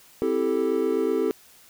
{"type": "chord", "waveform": "triangle", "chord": "A minor seventh", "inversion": "first", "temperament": "equal", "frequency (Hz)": [261.6, 329.6, 392, 440], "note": ["C4", "E4", "G4", "A4"], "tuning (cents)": [0, 0, 0, 0], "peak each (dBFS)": [-27, -26, -24, -23], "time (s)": [0.22, 1.31], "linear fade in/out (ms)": 0, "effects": ["white hiss -53 dBFS RMS until 1.69 s"]}